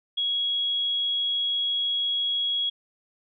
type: tone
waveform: sine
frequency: 3322 Hz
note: G#7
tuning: in tune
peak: -23 dBFS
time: 0.17-2.7 s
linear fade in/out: 10 ms
effects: none